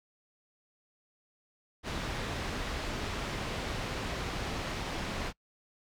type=low-pass noise; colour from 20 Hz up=pink; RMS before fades=-36 dBFS; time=1.83-5.33 s; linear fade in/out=50 ms; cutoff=4500 Hz; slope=12 dB/octave; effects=noise-tail reverb RT60 0.1 s tail -25 dB re dry